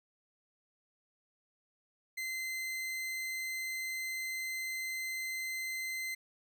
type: tone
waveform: 40% pulse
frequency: 2066 Hz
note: C7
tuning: 22 cents flat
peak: -35 dBFS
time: 2.17-6.15 s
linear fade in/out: 10 ms
effects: none